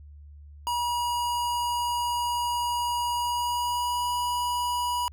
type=tone with pitch glide; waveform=square; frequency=962 to 973.2 Hz; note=B5 to B5; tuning=-46 to -26 cents; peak=-26 dBFS; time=0.67-5.08 s; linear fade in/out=0 ms; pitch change=+20 cents; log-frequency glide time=3.15-4.1 s; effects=added 73 Hz sine -44 dBFS peak until 5.12 s